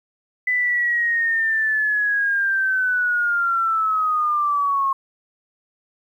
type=linear sweep; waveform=sine; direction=down; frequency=2004 to 1077 Hz; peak=-17 dBFS; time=0.47-4.93 s; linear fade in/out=5 ms; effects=9-bit